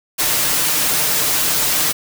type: noise with comb filter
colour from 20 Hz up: white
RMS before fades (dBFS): -17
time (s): 0.18-1.93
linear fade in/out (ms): 20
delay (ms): 6.6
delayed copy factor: +0.55
effects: none